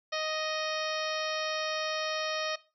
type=harmonic tone with a mistuned harmonic; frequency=623 Hz; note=D#5; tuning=2 cents sharp; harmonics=1 / 2 / 3 / 4 / 5 / 6 / 7 / 8 / 9; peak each=-34 / -37 / -39 / -40 / -41 / -42 / -42 / -43 / -44 dBFS; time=0.12-2.56 s; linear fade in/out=10 ms; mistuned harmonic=8; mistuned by=+43 cents; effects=noise-tail reverb RT60 0.3 s tail -18 dB re dry